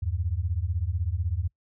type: beating tone pair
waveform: sine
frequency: 79 / 95 Hz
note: D#2 / F#2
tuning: +27 / +46 cents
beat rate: 16 Hz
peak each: -28 dBFS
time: 0.02-1.48 s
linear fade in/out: 10 ms
effects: noise-tail reverb RT60 0.1 s tail -23 dB re dry